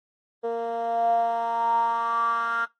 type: tone with band-pass filter sweep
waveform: 10% pulse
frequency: 231.6 Hz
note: A#3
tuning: 11 cents flat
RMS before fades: -25 dBFS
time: 0.43-2.66 s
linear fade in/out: 20 ms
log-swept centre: 510 to 1400 Hz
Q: 8.9
effects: noise-tail reverb RT60 0.2 s tail -22 dB re dry + AAC 32 kbps